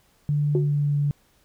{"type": "tone with pitch glide", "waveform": "sine", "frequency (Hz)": [146.83, 144.47], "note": ["D3", "D3"], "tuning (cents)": [0, -28], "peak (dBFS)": -19, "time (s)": [0.29, 1.11], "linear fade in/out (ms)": 0, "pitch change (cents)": -28, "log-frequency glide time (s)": [0.49, 0.99]}
{"type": "tone with exponential decay", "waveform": "sine", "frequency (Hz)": 365.7, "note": "F#4", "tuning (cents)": -20, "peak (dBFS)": -17, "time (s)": [0.55, 0.75], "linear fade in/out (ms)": 1, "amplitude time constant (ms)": 43}
{"effects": ["tanh soft clip ceiling -10 dBFS", "pink hiss -62 dBFS RMS until 1.44 s"]}